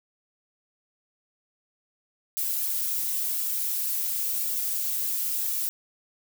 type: noise with flanger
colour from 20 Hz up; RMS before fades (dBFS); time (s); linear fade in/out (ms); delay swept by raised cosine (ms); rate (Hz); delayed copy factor
violet; -28; 2.37-5.69; 0; 1.9 to 4.7; 0.95; -1
effects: none